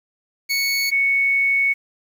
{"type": "tone pair in turn", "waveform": ["25% pulse", "sine"], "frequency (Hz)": [2217, 2217], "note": ["C#7", "C#7"], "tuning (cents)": [0, 0], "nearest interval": "unison", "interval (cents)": 0, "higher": "neither", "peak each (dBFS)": -15, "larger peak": "neither", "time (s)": [[0.49, 0.91], [0.91, 1.74]], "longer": "second", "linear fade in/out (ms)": 20, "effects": ["8-bit"]}